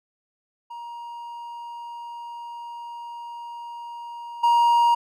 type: tone with level steps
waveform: triangle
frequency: 944 Hz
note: A#5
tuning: 22 cents sharp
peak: -32 / -13 dBFS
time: 0.7-4.95 s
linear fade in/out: 10 ms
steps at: 4.43 s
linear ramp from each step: 10 ms
effects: none